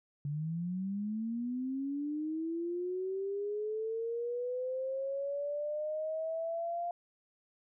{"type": "linear sweep", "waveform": "sine", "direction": "up", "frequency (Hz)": [141.6, 698.5], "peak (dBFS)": -33, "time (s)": [0.25, 6.91], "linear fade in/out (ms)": 2, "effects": []}